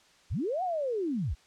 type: linear two-way sweep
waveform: sine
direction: up then down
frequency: 40.52 to 763 to 40.52 Hz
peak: -28 dBFS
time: 0.3-1.35 s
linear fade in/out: 20 ms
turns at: 0.63 s
effects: white hiss -61 dBFS RMS until 1.46 s + low-pass 6000 Hz 12 dB/octave